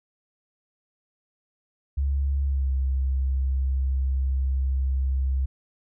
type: tone with pitch glide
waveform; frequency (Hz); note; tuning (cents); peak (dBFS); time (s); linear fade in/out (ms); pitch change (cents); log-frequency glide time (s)
sine; 69.3 to 66.29; C#2 to C2; 0 to +23; -21; 1.97-5.46; 10; -77; 2.45-2.71
effects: none